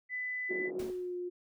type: tone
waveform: sine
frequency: 2000 Hz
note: B6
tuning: 21 cents sharp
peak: -34 dBFS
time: 0.09-0.71 s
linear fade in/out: 50 ms
type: tone with pitch glide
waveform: sine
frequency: 368 to 356.3 Hz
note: F#4 to F4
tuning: -9 to +35 cents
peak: -35 dBFS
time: 0.49-1.3 s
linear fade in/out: 20 ms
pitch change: -56 cents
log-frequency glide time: 0.84-1.16 s
type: band-pass noise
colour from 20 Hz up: white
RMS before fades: -44 dBFS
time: 0.5-0.91 s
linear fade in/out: 5 ms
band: 230 to 460 Hz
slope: 24 dB/octave
type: noise with exponential decay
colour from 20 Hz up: pink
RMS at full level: -46 dBFS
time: 0.79-1.2 s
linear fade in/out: 5 ms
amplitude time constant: 87 ms
effects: none